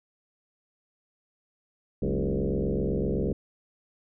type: tone with frequency modulation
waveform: sine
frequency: 124.3 Hz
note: B2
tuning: 12 cents sharp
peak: -24 dBFS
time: 2.02-3.33 s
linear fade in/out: 5 ms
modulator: 67.9 Hz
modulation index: 5.6
effects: none